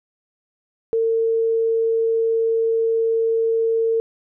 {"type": "tone", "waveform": "sine", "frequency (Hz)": 453.1, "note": "A#4", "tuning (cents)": -49, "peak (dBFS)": -16, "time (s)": [0.93, 4], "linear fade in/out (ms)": 0, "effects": []}